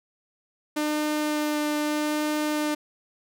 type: tone with vibrato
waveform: sawtooth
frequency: 300.7 Hz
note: D4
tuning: 41 cents sharp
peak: -20 dBFS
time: 0.76-2.75 s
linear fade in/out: 10 ms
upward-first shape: sine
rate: 0.79 Hz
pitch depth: 10 cents each way
effects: none